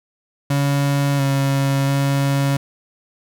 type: tone with pitch steps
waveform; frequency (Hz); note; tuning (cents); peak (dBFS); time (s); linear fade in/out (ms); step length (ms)
35% pulse; 141 / 137.6 / 139; C#3 / C#3 / C#3; +30 / -12 / +5; -14; 0.5-2.57; 5; 690
effects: none